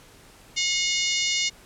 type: harmonic tone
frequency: 721 Hz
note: F#5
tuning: 45 cents flat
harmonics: 3 / 4 / 5 / 6 / 7 / 8 / 9 / 10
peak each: -28 / -29 / -30 / -31 / -31 / -32 / -33 / -33 dBFS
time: 0.56-1.5 s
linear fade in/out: 20 ms
effects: pink hiss -51 dBFS RMS until 1.65 s + low-pass 12000 Hz 12 dB/octave